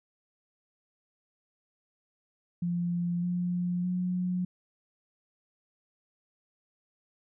sine tone with pitch steps, 173.8 / 177.25 / 180.76 Hz, F3 / F3 / F#3, -8 / +26 / -40 cents, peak -27 dBFS, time 2.62-4.45 s, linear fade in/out 5 ms, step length 610 ms, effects none

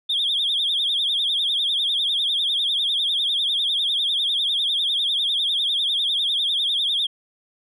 sine tone with vibrato, 3458 Hz, A7, 31 cents flat, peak -18 dBFS, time 0.09-7.07 s, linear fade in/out 10 ms, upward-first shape triangle, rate 10 Hz, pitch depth 160 cents each way, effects tanh soft clip ceiling -15 dBFS

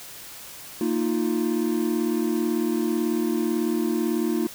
triangle chord, Bb suspended fourth, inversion none, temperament equal with one note detuned, 229.5 / 311.1 / 349.2 Hz, Bb3 / Eb4 / F4, -27 / 0 / 0 cents, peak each -24 dBFS, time 0.81-4.47 s, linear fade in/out 2 ms, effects white hiss -41 dBFS RMS until 4.54 s

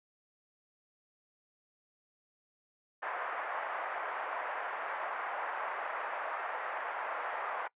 pink band-pass noise, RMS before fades -38 dBFS, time 3.02-7.68 s, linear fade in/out 10 ms, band 650 to 1800 Hz, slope 24 dB/octave, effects noise-tail reverb RT60 0.1 s tail -23 dB re dry + resampled to 8000 Hz

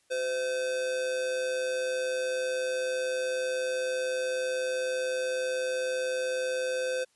square tone with amplitude modulation, 513 Hz, C5, 34 cents flat, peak -27 dBFS, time 0.1-7.05 s, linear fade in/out 20 ms, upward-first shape sine, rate 142 Hz, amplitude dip 40%, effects white hiss -69 dBFS RMS until 7.15 s + resampled to 24000 Hz

